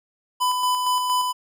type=tone with tremolo; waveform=square; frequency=1000 Hz; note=B5; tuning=21 cents sharp; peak=-19 dBFS; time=0.4-1.33 s; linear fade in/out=20 ms; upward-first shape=square; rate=4.3 Hz; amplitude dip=35%; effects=none